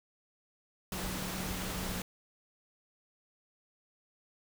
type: tone in noise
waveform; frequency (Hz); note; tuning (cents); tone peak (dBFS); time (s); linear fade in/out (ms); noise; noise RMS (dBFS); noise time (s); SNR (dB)
sine; 185.1; F#3; +1; -41; 0.92-2.02; 2; pink; -38; 0.92-2.02; -6
effects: none